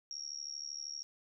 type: tone with amplitude modulation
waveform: sine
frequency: 5588 Hz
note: F8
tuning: in tune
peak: -36 dBFS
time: 0.11-1.03 s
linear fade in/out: 0 ms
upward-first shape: sine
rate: 72.8 Hz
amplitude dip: 100%
effects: none